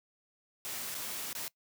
white noise with dropouts, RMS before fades -39 dBFS, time 0.65-1.48 s, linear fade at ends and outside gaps 0 ms, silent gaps 0.945-0.95 / 1.329-1.351 s, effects noise-tail reverb RT60 0.1 s tail -22 dB re dry + high-pass 100 Hz 12 dB/octave

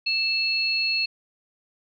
sine tone pair together, 2646 / 4314 Hz, E7 / C#8, +6 / -48 cents, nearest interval minor sixth, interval 846 cents, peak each -24 dBFS, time 0.06-1.06 s, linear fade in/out 10 ms, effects none

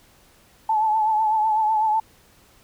sine tone with vibrato, 868 Hz, A5, 24 cents flat, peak -17 dBFS, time 0.69-2 s, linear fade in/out 5 ms, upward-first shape triangle, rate 8 Hz, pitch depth 55 cents each way, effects pink hiss -55 dBFS RMS until 2.63 s

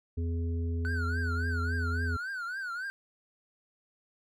harmonic tone, 83.9 Hz, E2, 31 cents sharp, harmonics 1 / 3 / 5, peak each -29 / -39 / -43 dBFS, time 0.17-2.17 s, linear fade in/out 10 ms
triangle tone with vibrato, 1481 Hz, F#6, 1 cent sharp, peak -32 dBFS, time 0.85-2.9 s, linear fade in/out 0 ms, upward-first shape triangle, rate 3.6 Hz, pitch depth 160 cents each way
effects none

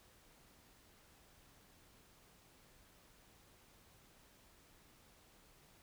silence, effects pink hiss -66 dBFS RMS until 5.82 s

